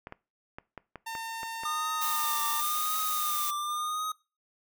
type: clicks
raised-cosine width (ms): 0.5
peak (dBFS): -25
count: 8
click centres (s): 0.071 / 0.124 / 0.585 / 0.777 / 0.957 / 1.152 / 1.432 / 1.635
type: tone with pitch glide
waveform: sawtooth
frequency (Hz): 906 to 912.8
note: A#5 to A#5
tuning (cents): -50 to -37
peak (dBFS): -31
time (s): 1.06-2.61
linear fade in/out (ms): 10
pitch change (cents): +13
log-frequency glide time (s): 1.19-2.36
type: tone with vibrato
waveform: square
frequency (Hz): 1217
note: D#6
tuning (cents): -39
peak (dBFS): -31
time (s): 1.65-4.12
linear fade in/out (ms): 5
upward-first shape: triangle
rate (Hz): 0.93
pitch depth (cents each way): 58
type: noise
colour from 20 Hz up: blue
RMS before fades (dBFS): -33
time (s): 2.01-3.51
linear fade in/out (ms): 10
effects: noise-tail reverb RT60 0.3 s tail -21 dB re dry